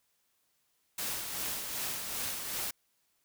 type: noise with tremolo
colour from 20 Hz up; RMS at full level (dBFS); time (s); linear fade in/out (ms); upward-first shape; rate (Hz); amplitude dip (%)
white; -35; 0.98-2.71; 5; sine; 2.6; 40
effects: white hiss -75 dBFS RMS until 3.24 s